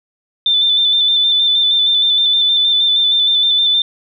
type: tone with vibrato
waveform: sine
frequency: 3539 Hz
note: A7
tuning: 9 cents sharp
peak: -10 dBFS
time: 0.46-3.82 s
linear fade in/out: 2 ms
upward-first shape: square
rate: 6.4 Hz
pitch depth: 23 cents each way
effects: none